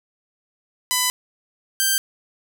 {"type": "tone pair in turn", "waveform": "5% pulse", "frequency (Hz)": [1000, 1570.1], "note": ["B5", "G6"], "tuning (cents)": [21, 2], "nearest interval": "minor sixth", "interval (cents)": 781, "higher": "second", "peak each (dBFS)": -6, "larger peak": "neither", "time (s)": [[0.91, 1.1], [1.8, 1.98]], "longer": "first", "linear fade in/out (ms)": 0, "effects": []}